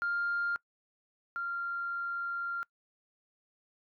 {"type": "tone pair in turn", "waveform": "sine", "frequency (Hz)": [1400, 1387.9], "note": ["F6", "F6"], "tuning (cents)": [4, -11], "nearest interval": "unison", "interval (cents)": 15, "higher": "first", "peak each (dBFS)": [-28, -32], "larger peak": "first", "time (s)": [[0.02, 0.56], [1.36, 2.63]], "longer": "second", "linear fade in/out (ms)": 0, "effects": ["noise-tail reverb RT60 0.1 s tail -24 dB re dry", "tanh soft clip ceiling -25 dBFS"]}